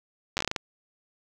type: slowing click train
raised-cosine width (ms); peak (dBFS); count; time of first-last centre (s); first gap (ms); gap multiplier
0.2; -10; 9; 0.37-0.562; 9; 1.27
effects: none